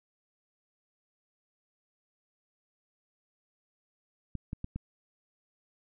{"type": "clicks", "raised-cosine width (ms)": 5, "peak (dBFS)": -23, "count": 4, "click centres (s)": [4.353, 4.531, 4.644, 4.76], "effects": []}